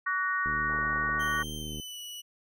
sine chord, F# major, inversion second, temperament equal with one note detuned, 1137.3 / 1480 / 1864.7 Hz, C#6 / F#6 / A#6, +44 / 0 / 0 cents, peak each -31 dBFS, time 0.06-1.43 s, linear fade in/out 10 ms
click train, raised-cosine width 3 ms, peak -28 dBFS, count 103, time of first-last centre 0.46-1.799 s, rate 76.2 Hz
pink band-pass noise, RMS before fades -48 dBFS, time 0.69-1.44 s, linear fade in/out 5 ms, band 470 to 1000 Hz, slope 24 dB/octave
sawtooth tone with pitch glide, 3136 to 2943 Hz, G7 to F#7, 0 to -10 cents, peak -36 dBFS, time 1.19-2.22 s, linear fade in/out 20 ms, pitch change -110 cents, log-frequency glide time 1.55-1.99 s
effects none

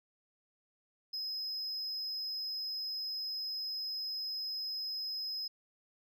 sine tone, 5090 Hz, D#8, 39 cents sharp, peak -33 dBFS, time 1.13-5.48 s, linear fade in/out 10 ms, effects tanh soft clip ceiling -35 dBFS

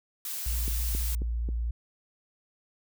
blue noise, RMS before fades -35 dBFS, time 0.25-1.15 s, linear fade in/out 2 ms
sine tone, 58 Hz, A#1, 8 cents flat, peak -27 dBFS, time 0.46-1.71 s, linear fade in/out 5 ms
click train, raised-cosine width 3 ms, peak -24 dBFS, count 4, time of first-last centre 0.68-1.489 s, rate 3.71 Hz
effects none

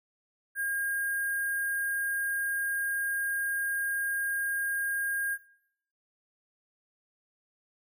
sine tone with sample-and-hold, 1619 Hz, G#6, 45 cents flat, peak -28 dBFS, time 0.55-5.38 s, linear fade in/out 50 ms, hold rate 11025 Hz, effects noise-tail reverb RT60 0.8 s tail -21 dB re dry

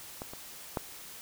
clicks, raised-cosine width 1 ms, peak -24 / -28 / -16 dBFS, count 3, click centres 0.219 / 0.335 / 0.772 s, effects white hiss -47 dBFS RMS until 1.21 s

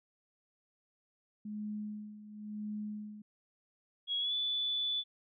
sine tone with tremolo, 210.7 Hz, G#3, 25 cents sharp, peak -36 dBFS, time 1.45-3.22 s, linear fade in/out 5 ms, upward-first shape sine, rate 0.96 Hz, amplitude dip 75%
sine tone with pitch glide, 3322 to 3473 Hz, G#7 to A7, 0 to -23 cents, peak -31 dBFS, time 4.07-5.04 s, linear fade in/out 50 ms, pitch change +77 cents, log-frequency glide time 4.19-4.34 s
effects none

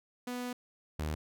sawtooth tone pair in turn, 246.9 / 76.92 Hz, B3 / D#2, 0 / -19 cents, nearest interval octave + minor sixth, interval 2019 cents, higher first, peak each -32 / -29 dBFS, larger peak second, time 0.27-0.53 / 0.99-1.15 s, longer first, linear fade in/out 5 ms, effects none

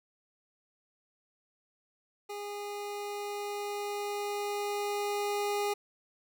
25% pulse tone with level ramp, 410 Hz, G#4, 22 cents flat, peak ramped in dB -34 to -25 dBFS, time 2.29-5.74 s, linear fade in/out 10 ms, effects none

